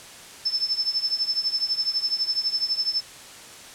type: tone with tremolo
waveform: sine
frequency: 5274 Hz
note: E8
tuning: in tune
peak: -18 dBFS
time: 0.45-3.01 s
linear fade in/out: 10 ms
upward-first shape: triangle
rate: 12 Hz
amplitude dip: 90%
effects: white hiss -43 dBFS RMS until 3.74 s + low-pass 9000 Hz 12 dB/octave